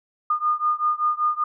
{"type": "beating tone pair", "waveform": "sine", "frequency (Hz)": [1217, 1222.2], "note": ["D#6", "D#6"], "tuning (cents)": [-39, -31], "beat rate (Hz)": 5.2, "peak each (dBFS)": [-22, -23], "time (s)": [0.3, 1.44], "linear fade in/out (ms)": 5, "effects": []}